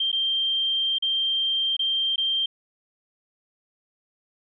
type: tone with dropouts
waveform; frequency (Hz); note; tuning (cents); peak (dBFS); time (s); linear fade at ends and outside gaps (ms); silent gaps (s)
sine; 3165; G7; +16; -21; 0-2.46; 5; 0.117-0.127 / 0.985-1.023 / 1.767-1.792 / 2.16-2.179
effects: none